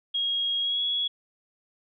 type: tone with pitch glide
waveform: sine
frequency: 3279 to 3354 Hz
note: G#7 to G#7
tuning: -23 to +16 cents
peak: -24 dBFS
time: 0.14-1.08 s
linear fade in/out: 10 ms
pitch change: +39 cents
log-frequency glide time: 0.6-0.82 s
effects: none